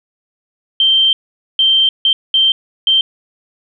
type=tone bursts at uneven times; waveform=sine; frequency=3136 Hz; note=G7; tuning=in tune; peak=-8 dBFS; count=5; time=0.8-1.13 / 1.59-1.89 / 2.05-2.13 / 2.34-2.52 / 2.87-3.01 s; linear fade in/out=2 ms; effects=none